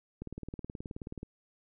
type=click train; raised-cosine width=3 ms; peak=-27 dBFS; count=20; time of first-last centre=0.22-1.231 s; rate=18.8 Hz; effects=none